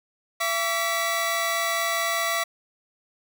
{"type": "tone cluster", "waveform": "sawtooth", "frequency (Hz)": [674, 1145, 1962], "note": ["E5", "D6", "B6"], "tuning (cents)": [38, -44, -12], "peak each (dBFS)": -24, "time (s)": [0.4, 2.44], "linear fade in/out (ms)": 10, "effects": []}